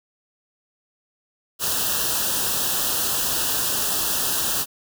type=band-stop noise; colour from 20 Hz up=white; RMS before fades=-23 dBFS; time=1.59-4.66 s; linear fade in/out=50 ms; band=1800 to 2600 Hz; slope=96 dB/octave; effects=none